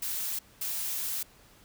blue noise bursts at uneven times, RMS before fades -33 dBFS, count 2, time 0.02-0.39 / 0.61-1.23 s, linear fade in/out 5 ms, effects pink hiss -58 dBFS RMS until 1.64 s

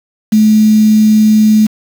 sine tone with quantisation, 215.4 Hz, A3, 37 cents flat, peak -4 dBFS, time 0.32-1.67 s, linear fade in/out 10 ms, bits 4, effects none

